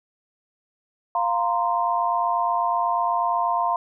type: chord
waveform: sine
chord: F suspended fourth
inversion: none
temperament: equal with one note detuned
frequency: 698.5 / 932.3 / 1040.5 Hz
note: F5 / Bb5 / C6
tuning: 0 / 0 / -10 cents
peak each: -24 dBFS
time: 1.15-3.76 s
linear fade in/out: 2 ms
effects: none